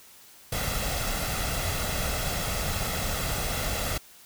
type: noise with comb filter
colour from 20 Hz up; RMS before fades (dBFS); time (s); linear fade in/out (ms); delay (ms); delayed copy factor
pink; -29; 0.52-3.98; 5; 1.5; +0.55
effects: white hiss -52 dBFS RMS until 4.25 s